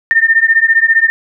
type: beating tone pair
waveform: sine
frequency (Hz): 1804 / 1819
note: A6 / A#6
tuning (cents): +43 / -43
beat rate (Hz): 15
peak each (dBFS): -10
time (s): 0.11-1.1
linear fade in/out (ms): 0
effects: none